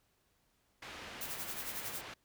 white low-pass noise, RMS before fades -48 dBFS, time 0.82-2.14 s, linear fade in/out 5 ms, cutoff 2800 Hz, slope 12 dB/octave
blue noise with tremolo, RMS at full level -40 dBFS, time 1.21-2.01 s, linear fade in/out 0 ms, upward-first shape sine, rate 11 Hz, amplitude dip 65%
effects pink hiss -75 dBFS RMS until 2.24 s

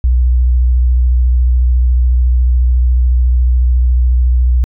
sine tone with vibrato, 61.74 Hz, B1, in tune, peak -6 dBFS, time 0.04-4.64 s, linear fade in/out 0 ms, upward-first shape square, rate 14 Hz, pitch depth 30 cents each way, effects tanh soft clip ceiling -3 dBFS

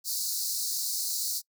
pink high-pass noise, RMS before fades -31 dBFS, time 0.04-1.42 s, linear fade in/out 50 ms, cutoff 4100 Hz, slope 96 dB/octave, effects noise-tail reverb RT60 0.1 s tail -24 dB re dry

